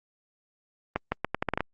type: accelerating click train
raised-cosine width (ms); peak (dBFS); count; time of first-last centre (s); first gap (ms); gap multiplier
0.5; -11; 9; 0.96-1.606; 160; 0.79
effects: Opus 32 kbps